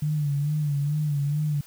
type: tone with vibrato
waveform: sine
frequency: 146.83 Hz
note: D3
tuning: in tune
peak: -22 dBFS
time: 0.02-1.61 s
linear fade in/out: 5 ms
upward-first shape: sine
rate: 2.3 Hz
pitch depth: 66 cents each way
effects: white hiss -51 dBFS RMS until 1.66 s